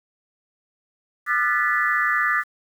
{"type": "tone cluster", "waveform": "sine", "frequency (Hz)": [1202, 1357, 1474, 1746, 1969], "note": ["D6", "E6", "F#6", "A6", "B6"], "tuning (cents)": [40, 50, -7, -14, -6], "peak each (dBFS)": [-24, -29, -27, -22, -25], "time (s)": [1.26, 2.44], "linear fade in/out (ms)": 50, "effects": ["8-bit"]}